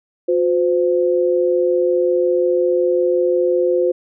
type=tone pair together; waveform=sine; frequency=359.5 / 514 Hz; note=F#4 / C5; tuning=-50 / -31 cents; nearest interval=tritone; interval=619 cents; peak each=-16 dBFS; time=0.28-3.92 s; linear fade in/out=10 ms; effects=none